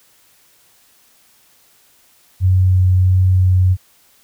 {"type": "tone with vibrato", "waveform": "sine", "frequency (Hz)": 92.5, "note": "F#2", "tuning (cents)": 0, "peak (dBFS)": -9, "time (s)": [2.4, 3.77], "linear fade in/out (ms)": 50, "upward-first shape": "sine", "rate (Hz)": 1.5, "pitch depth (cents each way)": 8, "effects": ["white hiss -53 dBFS RMS until 4.23 s"]}